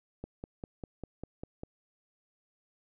click train, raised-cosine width 2 ms, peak -26 dBFS, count 8, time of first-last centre 0.24-1.634 s, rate 5.02 Hz, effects none

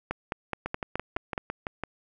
two click trains, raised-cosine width 0.5 ms, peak -16 / -14 dBFS, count 8 / 7, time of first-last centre 0.66-1.836 / 0.11-1.378 s, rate 5.95 / 4.73 Hz, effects none

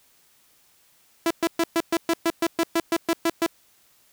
sawtooth tone bursts, 333.2 Hz, E4, 19 cents sharp, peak -15 dBFS, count 14, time 1.26-3.464 s, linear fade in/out 2 ms, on 46 ms, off 120 ms, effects white hiss -60 dBFS RMS until 4.12 s

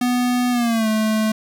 square tone with pitch glide, 246.9 to 217.4 Hz, B3 to A3, 0 to -21 cents, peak -17 dBFS, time 0.01-1.32 s, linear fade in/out 5 ms, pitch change -221 cents, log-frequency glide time 0.51-0.88 s, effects 8-bit

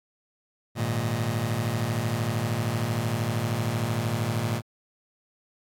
sawtooth chord, Ab suspended second, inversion none, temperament just, 103.83 / 116.8 / 155.74 Hz, Ab2 / Bb2 / Eb3, 0 / +4 / +2 cents, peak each -26 / -23 / -29 dBFS, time 0.75-4.62 s, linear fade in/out 50 ms, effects AAC 64 kbps

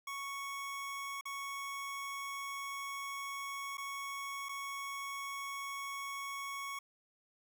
25% pulse tone with dropouts, 1108.7 Hz, C#6, in tune, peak -36 dBFS, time 0.07-6.79 s, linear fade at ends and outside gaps 5 ms, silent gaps 1.211-1.254 / 3.772-3.78 / 4.487-4.491 s, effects none

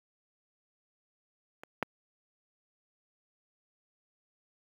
clicks, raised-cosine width 0.5 ms, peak -29 / -13 dBFS, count 2, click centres 1.635 / 1.827 s, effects high-pass 150 Hz 12 dB/octave + 8-bit

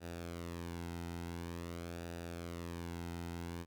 sawtooth tone with flanger, 85.4 Hz, F2, 38 cents flat, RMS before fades -44 dBFS, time 0-3.66 s, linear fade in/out 50 ms, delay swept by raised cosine 0.93 to 1.77 ms, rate 0.47 Hz, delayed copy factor -0.55, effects none

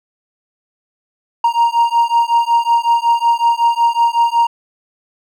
triangle beating tone pair, 932.3 / 937.7 Hz, A#5 / A#5, 0 / +10 cents, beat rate 5.4 Hz, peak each -12 dBFS, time 1.44-4.47 s, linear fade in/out 5 ms, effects none

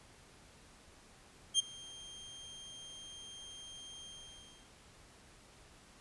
sawtooth tone with ADSR envelope, 3187 Hz, G7, 28 cents sharp, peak -21 dBFS, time 1.54-4.72 s, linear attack 51 ms, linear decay 15 ms, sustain -24 dB, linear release 670 ms, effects pink hiss -60 dBFS RMS until 6 s + resampled to 24000 Hz

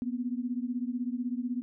sine beating tone pair, 240 / 256 Hz, B3 / C4, -49 / -38 cents, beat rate 16 Hz, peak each -32 / -34 dBFS, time 0.02-1.62 s, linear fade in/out 0 ms, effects none

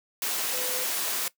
sine tone in noise, 505 Hz, B4, 39 cents sharp, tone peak -36 dBFS, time 0.53-0.84 s, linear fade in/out 2 ms, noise white, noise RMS -29 dBFS, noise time 0.22-1.28 s, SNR -10 dB, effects noise-tail reverb RT60 0.1 s tail -18 dB re dry + high-pass 300 Hz 12 dB/octave

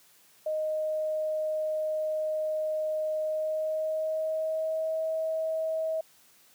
sine tone with pitch glide, 621 to 639.2 Hz, D#5 to D#5, -3 to +47 cents, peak -27 dBFS, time 0.46-6.01 s, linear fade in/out 5 ms, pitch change +50 cents, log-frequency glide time 3.2-5.03 s, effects white hiss -60 dBFS RMS until 6.54 s + high-pass 100 Hz 12 dB/octave

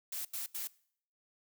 blue noise bursts, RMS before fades -39 dBFS, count 3, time 0.12-0.674 s, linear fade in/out 5 ms, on 130 ms, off 82 ms, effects noise-tail reverb RT60 0.6 s tail -22 dB re dry

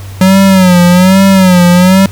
square tone with vibrato, 185 Hz, F#3, in tune, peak -3 dBFS, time 0.21-2.06 s, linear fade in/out 2 ms, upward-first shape sine, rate 1.2 Hz, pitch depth 89 cents each way, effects added 97 Hz sine -22 dBFS peak until 2.11 s + pink hiss -33 dBFS RMS until 2.11 s

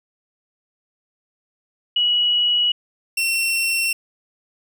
sine / sawtooth tone pair in turn, 2922 / 2714 Hz, F#7 / E7, -22 / +50 cents, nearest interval minor second, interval 128 cents, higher first, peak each -15 dBFS, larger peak neither, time 1.96-2.72 / 3.17-3.93 s, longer neither, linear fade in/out 5 ms, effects none

